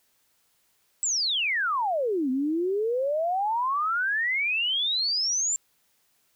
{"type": "exponential two-way sweep", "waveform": "sine", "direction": "down then up", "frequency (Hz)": [7902, 251.4, 7420], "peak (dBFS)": -23, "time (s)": [1.03, 5.56], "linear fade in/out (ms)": 0, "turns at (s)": 2.3, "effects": ["white hiss -68 dBFS RMS until 6.35 s"]}